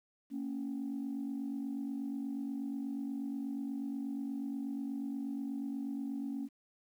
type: tone pair together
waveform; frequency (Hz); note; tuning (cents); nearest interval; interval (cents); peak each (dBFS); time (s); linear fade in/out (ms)
sine; 228.9 / 277.2; A#3 / C#4; -31 / 0; minor third; 331; -39 / -36; 0.3-6.49; 50
effects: tanh soft clip ceiling -31 dBFS + 11-bit